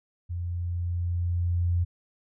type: tone with level ramp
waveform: sine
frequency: 87.2 Hz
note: F2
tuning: 2 cents flat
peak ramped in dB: -29 to -21 dBFS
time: 0.29-1.85 s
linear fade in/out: 20 ms
effects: none